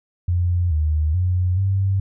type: tone with pitch steps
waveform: sine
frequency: 88.1 / 77 / 90.6 / 97 Hz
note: F2 / D#2 / F#2 / G2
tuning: +16 / -17 / -36 / -18 cents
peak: -16 dBFS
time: 0.28-2 s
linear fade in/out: 5 ms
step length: 430 ms
effects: none